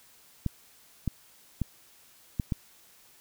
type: clicks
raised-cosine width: 5 ms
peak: -15 dBFS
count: 5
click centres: 0.463 / 1.077 / 1.617 / 2.398 / 2.522 s
effects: white hiss -58 dBFS RMS until 3.2 s